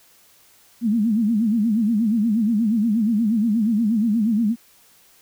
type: tone with vibrato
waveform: sine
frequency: 220 Hz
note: A3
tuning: in tune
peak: -16 dBFS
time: 0.81-4.56 s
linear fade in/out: 50 ms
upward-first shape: sine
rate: 8.4 Hz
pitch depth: 140 cents each way
effects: white hiss -54 dBFS RMS until 5.21 s